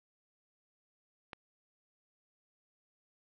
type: click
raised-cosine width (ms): 0.3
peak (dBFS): -26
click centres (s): 1.332
effects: low-pass 4000 Hz 12 dB/octave